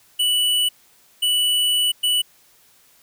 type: tone bursts at uneven times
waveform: square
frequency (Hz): 2960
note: F#7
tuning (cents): 0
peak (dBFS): -17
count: 3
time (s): 0.19-0.69 / 1.22-1.92 / 2.03-2.22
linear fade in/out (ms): 10
effects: white hiss -55 dBFS RMS until 3.02 s